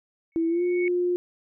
sine tone with exponential growth, 2217 Hz, C#7, in tune, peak -27 dBFS, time 0.32-0.88 s, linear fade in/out 1 ms, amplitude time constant 120 ms
sine tone with pitch glide, 329.6 to 355.3 Hz, E4 to F4, 0 to +30 cents, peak -21 dBFS, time 0.36-1.16 s, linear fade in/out 0 ms, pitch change +130 cents, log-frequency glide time 0.48-0.63 s
effects none

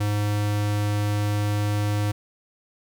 square tone, 103.83 Hz, G#2, in tune, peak -22 dBFS, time 0-2.12 s, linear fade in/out 10 ms, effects none

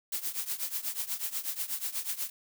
blue noise with tremolo, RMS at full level -31 dBFS, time 0.12-2.3 s, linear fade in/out 5 ms, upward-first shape triangle, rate 8.2 Hz, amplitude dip 90%, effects none

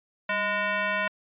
sine tone with frequency modulation, 196 Hz, G3, in tune, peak -24 dBFS, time 0.29-1.08 s, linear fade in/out 5 ms, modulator 825 Hz, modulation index 2.8, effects resampled to 8000 Hz

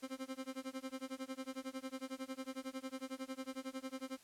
30% pulse tone with tremolo, 263.3 Hz, C4, 11 cents sharp, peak -37 dBFS, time 0.02-4.18 s, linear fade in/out 20 ms, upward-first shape sine, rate 11 Hz, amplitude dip 100%, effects white hiss -64 dBFS RMS until 4.23 s + low-pass 11000 Hz 12 dB/octave

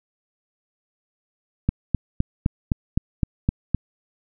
click train, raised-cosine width 5 ms, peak -6 dBFS, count 9, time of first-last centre 1.69-3.747 s, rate 3.89 Hz, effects none

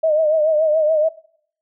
sine tone with vibrato, 622.3 Hz, D#5, in tune, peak -13 dBFS, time 0.03-1.09 s, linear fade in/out 10 ms, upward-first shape triangle, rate 7 Hz, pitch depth 82 cents each way, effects noise-tail reverb RT60 0.6 s tail -20 dB re dry

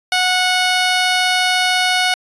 10% pulse tone, 734 Hz, F#5, 14 cents flat, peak -5 dBFS, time 0.12-2.14 s, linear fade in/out 2 ms, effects resampled to 22050 Hz

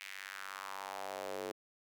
square tone with high-pass filter sweep, 48.33 Hz, G1, 24 cents flat, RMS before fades -44 dBFS, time 0-1.52 s, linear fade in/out 10 ms, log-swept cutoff 2300 to 410 Hz, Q 2.6, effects none

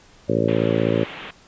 harmonic tone, 55.9 Hz, A1, 28 cents sharp, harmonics 2 / 3 / 4 / 5 / 6 / 7 / 8 / 9 / 10, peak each -26 / -26 / -26 / -26 / -26 / -26 / -26 / -26 / -26 dBFS, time 0.28-1.05 s, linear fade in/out 20 ms
white band-pass noise, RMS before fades -36 dBFS, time 0.48-1.31 s, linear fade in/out 5 ms, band 120 to 3300 Hz, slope 48 dB/octave
effects pink hiss -51 dBFS RMS until 1.47 s + resampled to 16000 Hz

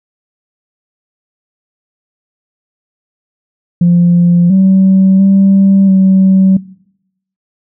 sine tone with pitch steps, 174 / 190.8 / 194.9 / 190.4 Hz, F3 / G3 / G3 / F#3, -6 / -47 / -10 / +50 cents, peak -3 dBFS, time 3.81-6.57 s, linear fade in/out 5 ms, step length 690 ms, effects noise-tail reverb RT60 0.8 s tail -21 dB re dry + tanh soft clip ceiling -1 dBFS

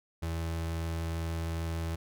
35% pulse tone, 82.41 Hz, E2, in tune, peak -30 dBFS, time 0.22-1.96 s, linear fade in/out 10 ms, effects none

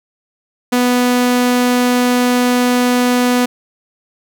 sawtooth tone, 246.9 Hz, B3, in tune, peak -7 dBFS, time 0.72-3.46 s, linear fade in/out 10 ms, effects none

